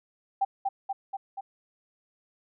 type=tone with echo; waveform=sine; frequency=784 Hz; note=G5; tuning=in tune; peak=-21 dBFS; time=0.41-0.45 s; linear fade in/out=10 ms; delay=240 ms; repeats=4; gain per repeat=-3 dB; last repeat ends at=1.41 s; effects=none